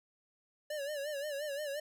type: tone with vibrato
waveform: square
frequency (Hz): 580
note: D5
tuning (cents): -22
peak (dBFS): -37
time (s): 0.7-1.8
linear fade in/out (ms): 5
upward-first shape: sine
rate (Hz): 5.7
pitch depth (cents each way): 92
effects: none